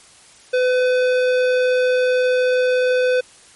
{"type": "tone with hard clipping", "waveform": "sine", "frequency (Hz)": 504, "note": "B4", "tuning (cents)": 35, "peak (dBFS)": -16, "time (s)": [0.53, 3.21], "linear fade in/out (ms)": 10, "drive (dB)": 14, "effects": ["white hiss -47 dBFS RMS until 3.55 s", "MP3 48 kbps"]}